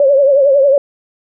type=tone with vibrato; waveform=sine; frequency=554.4 Hz; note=C#5; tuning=in tune; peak=-6 dBFS; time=0-0.78 s; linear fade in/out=2 ms; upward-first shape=triangle; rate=11 Hz; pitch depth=100 cents each way; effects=none